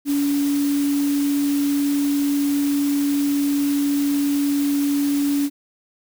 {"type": "tone in noise", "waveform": "sine", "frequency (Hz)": 284.8, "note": "C#4", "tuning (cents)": 47, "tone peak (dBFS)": -17, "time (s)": [0.05, 5.5], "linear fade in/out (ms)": 50, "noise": "white", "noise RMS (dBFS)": -33, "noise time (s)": [0.05, 5.5], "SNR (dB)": 13, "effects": []}